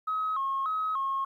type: tone with vibrato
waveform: sine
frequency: 1174.7 Hz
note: D6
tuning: in tune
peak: -26 dBFS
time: 0.07-1.25 s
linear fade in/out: 10 ms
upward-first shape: square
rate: 1.7 Hz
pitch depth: 140 cents each way
effects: tanh soft clip ceiling -22 dBFS + 11-bit